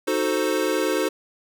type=chord; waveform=square; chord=D# diminished seventh; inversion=none; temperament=equal; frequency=311.1 / 370 / 440 / 523.3 Hz; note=D#4 / F#4 / A4 / C5; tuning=0 / 0 / 0 / 0 cents; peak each=-27 dBFS; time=0.07-1.09 s; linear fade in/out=10 ms; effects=none